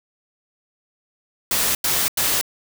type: noise bursts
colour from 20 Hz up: white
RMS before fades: -20 dBFS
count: 3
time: 1.51-2.412 s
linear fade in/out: 2 ms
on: 240 ms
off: 91 ms
effects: none